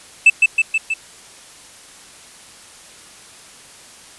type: tone with echo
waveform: triangle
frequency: 2637 Hz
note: E7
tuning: in tune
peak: -3 dBFS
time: 0.26-0.3 s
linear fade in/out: 5 ms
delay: 160 ms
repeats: 4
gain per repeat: -3 dB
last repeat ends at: 0.94 s
effects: white hiss -42 dBFS RMS until 4.18 s + resampled to 24000 Hz